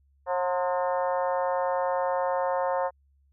harmonic tone with a mistuned harmonic, 180 Hz, F#3, 47 cents flat, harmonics 3 / 4 / 5 / 6 / 7 / 8 / 9 / 10, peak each -27 / -31 / -30 / -34 / -41 / -44 / -46 / -45 dBFS, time 0.26-2.91 s, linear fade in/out 50 ms, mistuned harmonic 6, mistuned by -48 cents, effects added 69 Hz sine -61 dBFS peak until 3.32 s

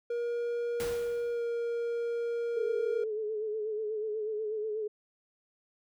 triangle tone with pitch glide, 474.5 to 469.6 Hz, A#4 to A#4, +31 to +13 cents, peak -28 dBFS, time 0.1-3.04 s, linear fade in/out 5 ms, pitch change -18 cents, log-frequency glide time 1.31-1.42 s
pink noise with exponential decay, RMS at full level -37 dBFS, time 0.8-1.49 s, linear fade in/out 0 ms, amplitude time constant 150 ms
sine tone with vibrato, 430.3 Hz, A4, 39 cents flat, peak -31 dBFS, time 2.56-4.88 s, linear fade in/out 10 ms, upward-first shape sine, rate 8.2 Hz, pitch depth 51 cents each way
effects none

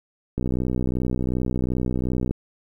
click train, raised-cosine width 3 ms, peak -12 dBFS, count 122, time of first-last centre 0.38-2.31 s, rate 62.7 Hz, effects 9-bit

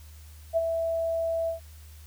sine tone with ADSR envelope, 659.3 Hz, E5, in tune, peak -19 dBFS, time 0.53-1.6 s, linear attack 39 ms, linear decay 30 ms, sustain -6 dB, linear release 120 ms, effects added 76 Hz sine -45 dBFS peak until 2.06 s + white hiss -56 dBFS RMS until 2.06 s

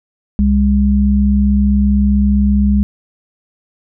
sine tone pair together, 67.71 / 203.1 Hz, C#2 / G#3, -40 / -38 cents, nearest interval octave + perfect fifth, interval 1902 cents, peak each -12 / -11 dBFS, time 0.39-2.83 s, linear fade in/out 0 ms, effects none

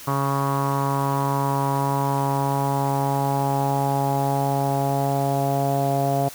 sawtooth tone with low-pass filter sweep, 138.59 Hz, C#3, in tune, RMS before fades -22 dBFS, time 0.07-6.29 s, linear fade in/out 10 ms, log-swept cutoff 1100 to 700 Hz, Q 6, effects white hiss -40 dBFS RMS until 6.34 s

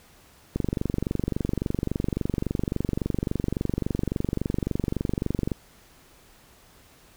click train, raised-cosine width 3 ms, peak -12 dBFS, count 118, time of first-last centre 0.56-5.518 s, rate 23.6 Hz, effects pink hiss -55 dBFS RMS until 7.16 s

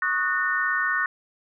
sine chord, D# minor seventh, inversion third, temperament equal with one note detuned, 1108.7 / 1244.5 / 1480 / 1822.1 Hz, C#6 / D#6 / F#6 / A#6, 0 / 0 / 0 / -40 cents, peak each -30 / -31 / -25 / -25 dBFS, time 0.02-1.06 s, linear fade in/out 2 ms, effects none

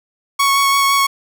sawtooth tone with vibrato, 1108.7 Hz, C#6, in tune, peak -8 dBFS, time 0.39-1.07 s, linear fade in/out 10 ms, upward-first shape sine, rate 5.9 Hz, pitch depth 12 cents each way, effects 8-bit

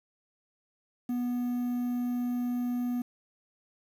triangle tone with quantisation, 244.7 Hz, B3, 16 cents flat, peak -26 dBFS, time 1.09-3.02 s, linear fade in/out 5 ms, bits 9, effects none

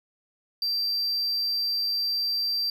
triangle tone, 4699 Hz, D8, in tune, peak -23 dBFS, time 0.62-2.7 s, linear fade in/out 2 ms, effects none

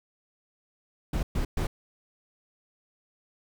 brown noise bursts, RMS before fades -27 dBFS, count 3, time 1.13-1.67 s, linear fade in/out 5 ms, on 100 ms, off 120 ms, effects none

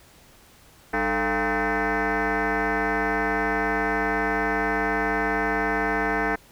sine tone with frequency modulation, 548 Hz, C#5, 20 cents flat, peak -20 dBFS, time 0.93-6.36 s, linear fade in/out 10 ms, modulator 248 Hz, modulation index 5.7, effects tanh soft clip ceiling -17 dBFS + pink hiss -53 dBFS RMS until 6.51 s

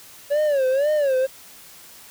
triangle tone with vibrato, 561 Hz, C#5, 21 cents sharp, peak -15 dBFS, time 0.3-1.27 s, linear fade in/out 20 ms, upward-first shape sine, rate 2 Hz, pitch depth 150 cents each way, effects white hiss -45 dBFS RMS until 2.1 s

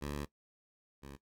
10% pulse tone pair in turn, 72.4 / 69.57 Hz, D2 / C#2, -24 / +7 cents, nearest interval minor second, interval 69 cents, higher first, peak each -29 / -39 dBFS, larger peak first, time 0.01-0.26 / 1.02-1.17 s, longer first, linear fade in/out 20 ms, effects noise-tail reverb RT60 0.1 s tail -19 dB re dry + AAC 64 kbps

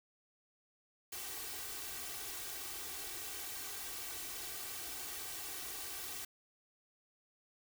white noise with comb filter, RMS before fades -44 dBFS, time 1.12-6.25 s, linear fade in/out 5 ms, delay 2.6 ms, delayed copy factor +0.8, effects none

